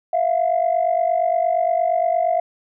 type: tone pair together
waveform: sine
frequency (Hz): 660 / 708.6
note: E5 / F5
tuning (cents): +2 / +25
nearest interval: minor second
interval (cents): 123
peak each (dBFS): -18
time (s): 0.13-2.4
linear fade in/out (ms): 5
effects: tanh soft clip ceiling -10 dBFS